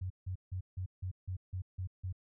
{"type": "tone bursts", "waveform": "sine", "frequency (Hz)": 92.5, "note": "F#2", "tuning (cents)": 0, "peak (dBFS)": -35, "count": 9, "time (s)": [0.01, 2.127], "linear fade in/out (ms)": 10, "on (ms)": 93, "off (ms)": 160, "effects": []}